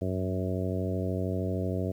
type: harmonic tone with a mistuned harmonic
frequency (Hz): 93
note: F#2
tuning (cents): +9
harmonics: 1 / 2 / 3 / 4 / 5 / 6 / 7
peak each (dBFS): -31 / -34 / -36 / -37 / -38 / -39 / -39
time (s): 0.01-1.92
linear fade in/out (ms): 10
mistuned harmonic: 1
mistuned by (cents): +31
effects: 10-bit